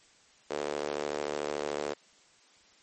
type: tone with high-pass filter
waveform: sawtooth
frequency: 73.6 Hz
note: D2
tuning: 4 cents sharp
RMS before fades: -34 dBFS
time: 0.5-1.94 s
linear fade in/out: 10 ms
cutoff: 450 Hz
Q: 2.6
effects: white hiss -61 dBFS RMS until 2.82 s + MP3 32 kbps